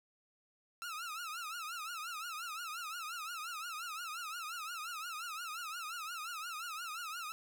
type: tone with vibrato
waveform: sawtooth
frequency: 1327 Hz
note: E6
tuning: 11 cents sharp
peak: -37 dBFS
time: 0.82-7.32 s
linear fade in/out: 0 ms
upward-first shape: triangle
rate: 5.7 Hz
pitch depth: 170 cents each way
effects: none